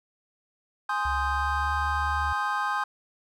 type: chord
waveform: triangle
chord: Ab major seventh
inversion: none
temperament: equal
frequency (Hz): 830.6 / 1046.5 / 1244.5 / 1568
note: Ab5 / C6 / Eb6 / G6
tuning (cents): 0 / 0 / 0 / 0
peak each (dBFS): -29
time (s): 0.89-2.84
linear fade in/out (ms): 5
type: tone with pitch glide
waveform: sine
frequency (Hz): 68.7 to 74.49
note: C#2 to D2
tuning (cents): -15 to +25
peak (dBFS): -30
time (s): 1.05-2.33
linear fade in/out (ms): 5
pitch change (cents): +140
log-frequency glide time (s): 1.2-1.74
effects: none